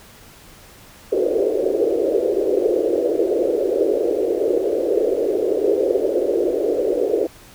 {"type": "band-pass noise", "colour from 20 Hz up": "pink", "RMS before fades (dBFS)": -19, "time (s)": [1.12, 7.27], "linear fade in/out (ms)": 5, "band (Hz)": [350, 540], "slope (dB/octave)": 48, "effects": ["pink hiss -45 dBFS RMS until 7.54 s"]}